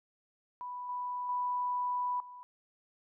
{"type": "tone with level steps", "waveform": "sine", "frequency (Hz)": 987.8, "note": "B5", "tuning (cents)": 0, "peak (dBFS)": [-38, -34, -30, -46], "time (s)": [0.61, 2.43], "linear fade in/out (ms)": 0, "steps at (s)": [0.89, 1.29, 2.2], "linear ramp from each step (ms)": 2, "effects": []}